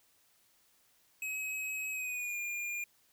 square tone with pitch glide, 2551 to 2411 Hz, D#7 to D7, +43 to +45 cents, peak -36 dBFS, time 1.22-2.84 s, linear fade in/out 2 ms, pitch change -98 cents, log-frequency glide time 1.91-2.38 s, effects white hiss -69 dBFS RMS until 3.12 s

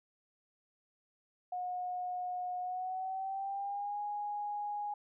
sine tone with pitch glide, 724 to 826.9 Hz, F#5 to G#5, -38 to -8 cents, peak -35 dBFS, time 1.52-4.94 s, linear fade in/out 5 ms, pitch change +230 cents, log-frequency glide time 2.6-4 s, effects none

